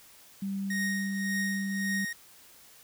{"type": "tone", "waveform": "sine", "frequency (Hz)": 196, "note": "G3", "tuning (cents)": 0, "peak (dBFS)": -30, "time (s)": [0.42, 2.05], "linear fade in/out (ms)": 5}
{"type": "tone with tremolo", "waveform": "45% pulse", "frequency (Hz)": 1864.7, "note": "A#6", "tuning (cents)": 0, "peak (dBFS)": -29, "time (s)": [0.7, 2.13], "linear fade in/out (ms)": 5, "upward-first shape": "triangle", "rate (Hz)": 1.8, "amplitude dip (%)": 70}
{"effects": ["white hiss -55 dBFS RMS until 2.83 s"]}